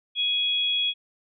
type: tone pair together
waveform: sine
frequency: 2500 / 3333 Hz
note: D#7 / G#7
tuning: +8 / +5 cents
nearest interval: perfect fourth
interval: 497 cents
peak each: -31 / -22 dBFS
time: 0.15-0.94 s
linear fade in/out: 50 ms
effects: none